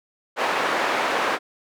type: band-pass noise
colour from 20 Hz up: white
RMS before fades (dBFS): -23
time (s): 0.36-1.39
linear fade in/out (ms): 50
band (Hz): 390 to 1500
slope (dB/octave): 12
effects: none